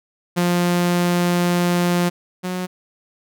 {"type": "tone pair in turn", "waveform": "sawtooth", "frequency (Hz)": [175.7, 182.15], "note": ["F3", "F#3"], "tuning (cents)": [11, -27], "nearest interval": "minor second", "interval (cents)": 62, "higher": "second", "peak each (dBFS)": [-12, -19], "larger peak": "first", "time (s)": [[0.36, 2.1], [2.43, 2.67]], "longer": "first", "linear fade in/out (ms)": 20, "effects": []}